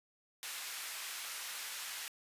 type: high-pass noise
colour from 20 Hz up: pink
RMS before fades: -43 dBFS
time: 0.43-2.08 s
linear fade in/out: 0 ms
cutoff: 1600 Hz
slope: 12 dB/octave
effects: resampled to 32000 Hz